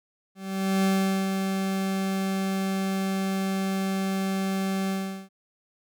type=tone with ADSR envelope; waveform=40% pulse; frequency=192.5 Hz; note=G3; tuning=31 cents flat; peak=-19 dBFS; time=0.35-5.29 s; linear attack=490 ms; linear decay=430 ms; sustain=-5 dB; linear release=390 ms; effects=none